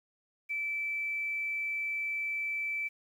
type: tone with quantisation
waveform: sine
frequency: 2320 Hz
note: D7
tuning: 22 cents flat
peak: -31 dBFS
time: 0.49-2.89 s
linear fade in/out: 20 ms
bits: 10
effects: none